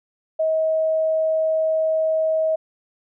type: tone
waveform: sine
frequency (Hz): 636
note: D#5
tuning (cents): +38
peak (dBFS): -17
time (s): 0.39-2.56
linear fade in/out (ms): 10
effects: none